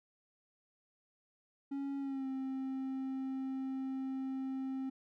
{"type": "tone with pitch glide", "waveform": "triangle", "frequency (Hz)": [277.2, 265.1], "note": ["C#4", "C4"], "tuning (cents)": [0, 23], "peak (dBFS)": -34, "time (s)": [1.71, 4.9], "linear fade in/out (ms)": 10, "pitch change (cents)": -77, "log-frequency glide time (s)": [1.99, 2.27], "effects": []}